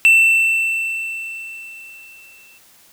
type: tone with exponential decay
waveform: triangle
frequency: 2678 Hz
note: E7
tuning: 27 cents sharp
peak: -5 dBFS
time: 0.05-2.58 s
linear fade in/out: 0 ms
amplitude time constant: 550 ms
effects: white hiss -50 dBFS RMS until 2.92 s